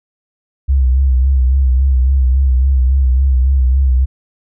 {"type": "tone with vibrato", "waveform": "sine", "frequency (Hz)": 65.41, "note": "C2", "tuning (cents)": 0, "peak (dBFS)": -8, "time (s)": [0.68, 4.06], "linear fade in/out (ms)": 20, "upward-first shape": "sine", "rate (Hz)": 3.6, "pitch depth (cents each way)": 69, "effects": []}